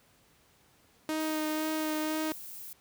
sawtooth tone with vibrato, 311.1 Hz, D#4, in tune, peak -26 dBFS, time 1.09-2.32 s, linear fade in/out 0 ms, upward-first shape sine, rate 2 Hz, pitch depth 14 cents each way
violet noise, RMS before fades -44 dBFS, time 1.2-2.73 s, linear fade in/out 2 ms
effects pink hiss -64 dBFS RMS until 2.8 s + high-pass 60 Hz 12 dB/octave

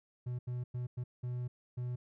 triangle tone bursts at uneven times, 123.47 Hz, B2, in tune, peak -33 dBFS, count 6, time 0.26-0.39 / 0.47-0.64 / 0.74-0.87 / 0.97-1.04 / 1.23-1.48 / 1.77-1.96 s, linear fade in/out 10 ms, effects none

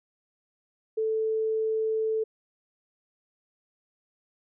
sine tone, 440 Hz, A4, in tune, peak -24 dBFS, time 0.97-2.24 s, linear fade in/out 10 ms, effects none

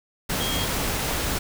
sine tone in noise, 3252 Hz, G#7, 37 cents flat, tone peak -29 dBFS, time 0.4-0.65 s, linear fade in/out 10 ms, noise pink, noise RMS -26 dBFS, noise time 0.29-1.39 s, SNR -6 dB, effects none

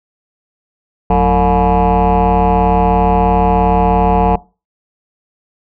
sine tone with frequency modulation, 450.5 Hz, A4, 41 cents sharp, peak -6 dBFS, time 1.1-4.36 s, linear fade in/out 5 ms, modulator 134 Hz, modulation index 3.5, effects noise-tail reverb RT60 0.3 s tail -22 dB re dry + tanh soft clip ceiling -6 dBFS

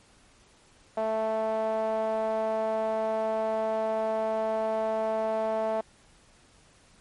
sawtooth tone with band-pass filter, 220 Hz, A3, in tune, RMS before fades -28 dBFS, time 0.97-5.81 s, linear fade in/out 5 ms, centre 710 Hz, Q 4.6, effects pink hiss -59 dBFS RMS until 7 s + MP3 48 kbps

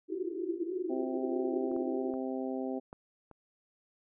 white band-pass noise, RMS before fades -36 dBFS, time 0.08-2.12 s, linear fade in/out 20 ms, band 330 to 380 Hz, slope 96 dB/octave
harmonic tone, 130.7 Hz, C3, 1 cent flat, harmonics 2 / 3 / 4 / 5 / 6, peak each -35 / -39 / -41 / -43 / -45 dBFS, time 0.89-2.8 s, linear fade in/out 20 ms
clicks, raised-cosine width 1 ms, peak -40 / -36 / -35 / -31 / -37 dBFS, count 5, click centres 1.716 / 1.764 / 2.139 / 2.929 / 3.313 s
effects none

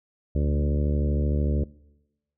harmonic tone with a mistuned harmonic, 73.2 Hz, D2, 5 cents flat, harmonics 1 / 2 / 3 / 4 / 5 / 6 / 7 / 8, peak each -22 / -28 / -32 / -34 / -36 / -38 / -39 / -40 dBFS, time 0.35-1.64 s, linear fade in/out 5 ms, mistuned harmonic 2, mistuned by -23 cents, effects noise-tail reverb RT60 1.0 s tail -23 dB re dry

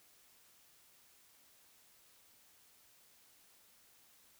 silence, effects white hiss -66 dBFS RMS until 4.39 s

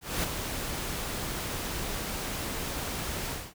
pink noise with ADSR envelope, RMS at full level -28 dBFS, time 0.01-3.54 s, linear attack 220 ms, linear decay 22 ms, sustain -6 dB, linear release 230 ms, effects none

